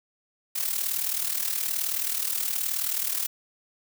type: noise with amplitude modulation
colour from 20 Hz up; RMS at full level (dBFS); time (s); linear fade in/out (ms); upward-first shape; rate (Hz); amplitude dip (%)
blue; -25; 0.55-3.27; 10; sine; 38.9; 70
effects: none